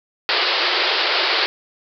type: band-pass noise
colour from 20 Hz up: white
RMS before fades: -19 dBFS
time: 0.29-1.46 s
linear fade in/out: 0 ms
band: 330 to 4900 Hz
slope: 96 dB/octave
effects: none